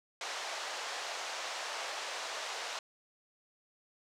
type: band-pass noise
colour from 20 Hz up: pink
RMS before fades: -40 dBFS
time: 0.21-2.79 s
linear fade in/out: 2 ms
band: 570 to 6900 Hz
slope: 24 dB/octave
effects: none